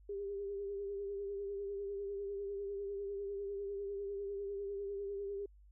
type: tone with vibrato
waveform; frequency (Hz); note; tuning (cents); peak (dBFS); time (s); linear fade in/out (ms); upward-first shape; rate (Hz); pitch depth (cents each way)
sine; 400; G4; +35; -38; 0.09-5.46; 5; sine; 10; 35
effects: added 50 Hz sine -58 dBFS peak until 5.71 s